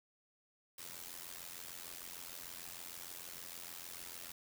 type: noise with amplitude modulation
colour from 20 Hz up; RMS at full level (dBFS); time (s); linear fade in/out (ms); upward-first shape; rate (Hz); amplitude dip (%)
white; -45; 0.78-4.32; 5; sine; 86.6; 85
effects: none